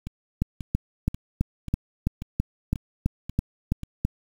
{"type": "two click trains", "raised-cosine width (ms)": 5, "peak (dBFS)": [-21, -9], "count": [8, 12], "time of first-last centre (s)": [[0.07, 3.833], [0.42, 4.05]], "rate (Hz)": [1.86, 3.03], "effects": ["7-bit"]}